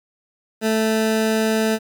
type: tone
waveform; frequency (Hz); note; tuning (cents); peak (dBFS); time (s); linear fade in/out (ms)
20% pulse; 220; A3; 0; -12; 0.61-1.79; 50
effects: 8-bit